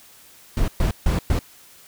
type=noise bursts at uneven times; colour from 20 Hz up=brown; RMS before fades=-19 dBFS; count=4; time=0.57-0.68 / 0.8-0.91 / 1.06-1.19 / 1.3-1.39 s; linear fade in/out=2 ms; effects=white hiss -49 dBFS RMS until 1.87 s